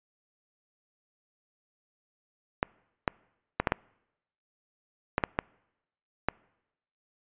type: clicks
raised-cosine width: 0.5 ms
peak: -9 dBFS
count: 9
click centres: 2.629 / 3.078 / 3.6 / 3.672 / 3.721 / 5.181 / 5.238 / 5.389 / 6.286 s
effects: noise-tail reverb RT60 0.9 s tail -26 dB re dry + resampled to 8000 Hz